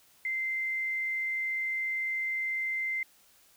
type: tone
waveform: sine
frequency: 2081 Hz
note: C7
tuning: 10 cents flat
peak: -29 dBFS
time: 0.25-3.03 s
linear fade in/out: 2 ms
effects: white hiss -62 dBFS RMS until 3.56 s